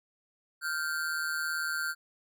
square ring-modulated tone, 1480 Hz, F#6, in tune, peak -28 dBFS, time 0.61-1.95 s, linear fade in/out 50 ms, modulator 78.9 Hz, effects none

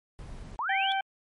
brown noise, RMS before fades -42 dBFS, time 0.19-0.56 s, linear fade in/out 0 ms
sine linear sweep, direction up, 838 to 3466 Hz, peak -28 dBFS, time 0.59-0.92 s, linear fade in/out 0 ms
harmonic tone, 777 Hz, G5, 16 cents flat, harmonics 1 / 2 / 3 / 4, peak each -27 / -33 / -37 / -39 dBFS, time 0.69-1.01 s, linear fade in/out 5 ms
effects MP3 48 kbps

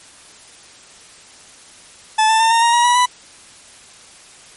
40% pulse tone with pitch steps, 870 / 886.2 / 902.8 / 919.6 / 936.8 / 954.2 / 972 / 990.2 Hz, A5 / A5 / A5 / A#5 / A#5 / A#5 / B5 / B5, -20 / +12 / +44 / -24 / +8 / +40 / -28 / +4 cents, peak -10 dBFS, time 2.18-3.06 s, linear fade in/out 10 ms, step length 110 ms, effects white hiss -43 dBFS RMS until 4.56 s + MP3 48 kbps

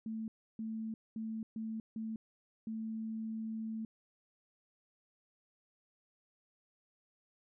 sine tone bursts at uneven times, 221.5 Hz, A3, 12 cents sharp, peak -37 dBFS, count 6, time 0.06-0.28 / 0.59-0.94 / 1.16-1.43 / 1.56-1.8 / 1.96-2.16 / 2.67-3.85 s, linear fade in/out 2 ms, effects none

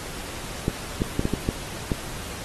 clicks, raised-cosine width 3 ms, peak -9 dBFS, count 7, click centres 0.681 / 1.019 / 1.194 / 1.254 / 1.337 / 1.489 / 1.918 s, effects pink hiss -36 dBFS RMS until 2.44 s + AAC 32 kbps

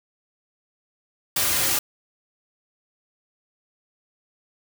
white noise with comb filter, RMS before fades -22 dBFS, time 1.36-1.79 s, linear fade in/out 5 ms, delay 4.6 ms, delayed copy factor -0.6, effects none

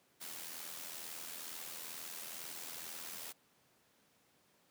white noise with amplitude modulation, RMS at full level -44 dBFS, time 0.2-3.33 s, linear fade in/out 20 ms, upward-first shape sine, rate 82.2 Hz, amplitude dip 55%, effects pink hiss -71 dBFS RMS until 4.7 s + high-pass 150 Hz 12 dB/octave

